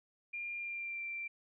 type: tone with pitch glide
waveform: sine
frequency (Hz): 2400 to 2355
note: D7 to D7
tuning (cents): +37 to +4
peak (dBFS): -38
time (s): 0.33-1.28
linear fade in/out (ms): 10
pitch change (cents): -33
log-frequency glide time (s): 0.58-1.02
effects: none